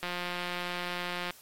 click train, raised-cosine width 0.3 ms, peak -18 dBFS, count 227, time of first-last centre 0.03-1.307 s, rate 177 Hz, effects white hiss -54 dBFS RMS until 1.41 s + MP3 64 kbps

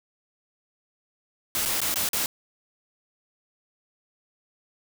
white noise with dropouts, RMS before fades -26 dBFS, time 1.55-2.26 s, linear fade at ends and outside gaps 1 ms, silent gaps 1.653-1.658 / 1.804-1.816 / 1.942-1.958 / 2.089-2.132 s, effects none

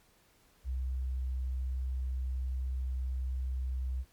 sine tone, 64.2 Hz, C2, 32 cents flat, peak -31 dBFS, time 0.64-4.05 s, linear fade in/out 50 ms, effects pink hiss -66 dBFS RMS until 4.12 s + MP3 96 kbps

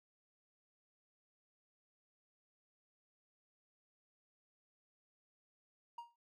triangle tone with exponential decay, 942 Hz, A#5, 18 cents sharp, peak -40 dBFS, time 5.98-6.16 s, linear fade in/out 5 ms, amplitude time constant 37 ms, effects none

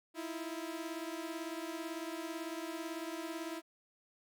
sawtooth beating tone pair, 320.5 / 338.5 Hz, E4 / E4, -49 / +46 cents, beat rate 18 Hz, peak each -38 / -39 dBFS, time 0.14-3.62 s, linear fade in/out 50 ms, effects none

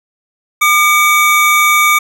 square tone pair together, 1203.6 / 2272 Hz, D6 / C#7, +42 / +42 cents, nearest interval major seventh, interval 1100 cents, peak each -11 dBFS, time 0.61-1.99 s, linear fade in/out 10 ms, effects none

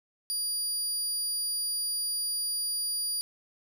25% pulse tone, 4800 Hz, D8, 37 cents sharp, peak -24 dBFS, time 0.3-3.21 s, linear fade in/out 0 ms, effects none

